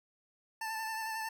25% pulse tone with vibrato, 885 Hz, A5, 10 cents sharp, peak -32 dBFS, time 0.61-1.29 s, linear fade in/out 5 ms, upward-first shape sine, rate 11 Hz, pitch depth 23 cents each way, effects none

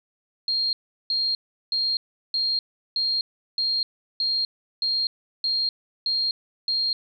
sine tone bursts, 4222 Hz, C8, 15 cents sharp, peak -21 dBFS, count 11, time 0.48-6.93 s, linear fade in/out 2 ms, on 250 ms, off 370 ms, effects none

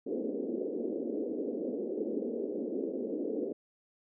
white band-pass noise, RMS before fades -35 dBFS, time 0.06-3.53 s, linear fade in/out 10 ms, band 230 to 490 Hz, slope 48 dB/octave, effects none

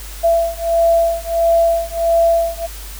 sine beating tone pair, 670 / 671.5 Hz, E5 / E5, +28 / +32 cents, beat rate 1.5 Hz, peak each -15 dBFS, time 0.23-2.67 s, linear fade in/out 20 ms, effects added 50 Hz sine -30 dBFS peak until 2.99 s + white hiss -35 dBFS RMS until 2.99 s

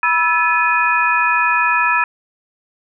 sine tone cluster, 976 / 1317 / 1718 / 2483 Hz, B5 / E6 / A6 / D#7, -21 / -2 / -42 / -4 cents, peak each -18 dBFS, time 0.03-2.04 s, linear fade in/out 2 ms, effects none

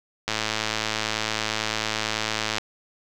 click train, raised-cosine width 0.2 ms, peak -7 dBFS, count 252, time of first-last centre 0.28-2.583 s, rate 109 Hz, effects none

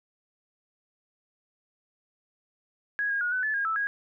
sine tone with pitch steps, 1660 / 1629 / 1445 / 1506 / 1732 / 1627 / 1315 / 1645 Hz, G#6 / G#6 / F#6 / F#6 / A6 / G#6 / E6 / G#6, -1 / -34 / -41 / +30 / -28 / -36 / -5 / -17 cents, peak -25 dBFS, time 2.99-3.87 s, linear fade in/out 0 ms, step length 110 ms, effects none

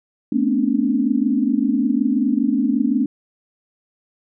sine tone cluster, 218.6 / 246.3 / 265.2 / 290.5 Hz, A3 / B3 / C4 / D4, -11 / -5 / +23 / -19 cents, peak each -21 dBFS, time 0.32-3.06 s, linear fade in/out 5 ms, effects none

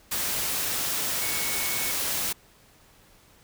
sine tone in noise, 2217 Hz, C#7, in tune, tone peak -35 dBFS, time 1.21-1.92 s, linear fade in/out 10 ms, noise white, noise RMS -28 dBFS, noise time 0.11-2.33 s, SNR -10 dB, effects pink hiss -57 dBFS RMS until 3.43 s

